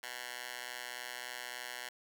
10% pulse tone with high-pass filter, 123.4 Hz, B2, 1 cent flat, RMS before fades -44 dBFS, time 0.03-1.89 s, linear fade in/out 5 ms, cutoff 1400 Hz, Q 1, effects none

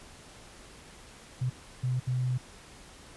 sine tone bursts at uneven times, 126.5 Hz, B2, 42 cents sharp, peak -26 dBFS, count 3, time 1.41-1.5 / 1.83-2 / 2.07-2.38 s, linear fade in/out 10 ms, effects pink hiss -51 dBFS RMS until 3.16 s + resampled to 24000 Hz

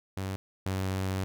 sawtooth tone pair in turn, 95.9 / 94.91 Hz, G2 / F#2, -37 / +45 cents, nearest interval unison, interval 18 cents, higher first, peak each -28 / -25 dBFS, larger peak second, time 0.17-0.36 / 0.66-1.24 s, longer second, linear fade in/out 0 ms, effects none

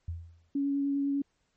sine tone with exponential decay, 84 Hz, E2, 33 cents sharp, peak -30 dBFS, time 0.08-0.51 s, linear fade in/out 5 ms, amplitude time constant 93 ms
sine tone with vibrato, 280 Hz, C#4, 18 cents sharp, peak -26 dBFS, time 0.55-1.22 s, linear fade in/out 5 ms, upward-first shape triangle, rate 10 Hz, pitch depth 12 cents each way
effects pink hiss -75 dBFS RMS until 1.56 s + MP3 32 kbps

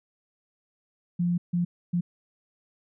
sine tone bursts at uneven times, 174.61 Hz, F3, in tune, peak -22 dBFS, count 3, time 1.19-1.38 / 1.53-1.65 / 1.93-2.01 s, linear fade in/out 10 ms, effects none

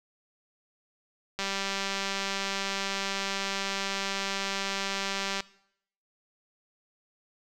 click train, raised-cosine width 0.2 ms, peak -14 dBFS, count 788, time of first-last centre 1.39-5.405 s, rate 196 Hz, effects noise-tail reverb RT60 0.7 s tail -20 dB re dry

